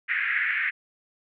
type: band-pass noise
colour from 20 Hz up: white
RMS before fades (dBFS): -26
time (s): 0.08-0.71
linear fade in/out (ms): 20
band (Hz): 1600 to 2200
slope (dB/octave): 48
effects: none